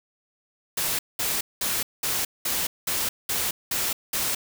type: noise bursts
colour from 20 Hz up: white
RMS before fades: -26 dBFS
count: 9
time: 0.77-4.35 s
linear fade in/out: 5 ms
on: 220 ms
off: 200 ms
effects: none